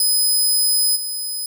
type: tone with level steps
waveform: 10% pulse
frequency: 5030 Hz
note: D#8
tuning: 18 cents sharp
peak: -9 / -18 dBFS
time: 0-1.46 s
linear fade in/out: 2 ms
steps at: 0.95 s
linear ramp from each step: 20 ms
effects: none